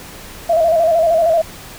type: tone with vibrato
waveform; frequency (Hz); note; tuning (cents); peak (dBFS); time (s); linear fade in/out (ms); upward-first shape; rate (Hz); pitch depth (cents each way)
sine; 659.3; E5; 0; -10; 0.49-1.42; 10; square; 13; 55
effects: pink hiss -35 dBFS RMS until 1.78 s